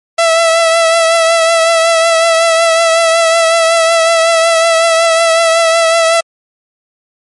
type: tone with vibrato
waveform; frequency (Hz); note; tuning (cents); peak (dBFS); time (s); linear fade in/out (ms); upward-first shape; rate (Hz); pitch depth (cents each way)
sawtooth; 661; E5; +5; -3; 0.18-6.21; 10; triangle; 5.4; 36
effects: MP3 48 kbps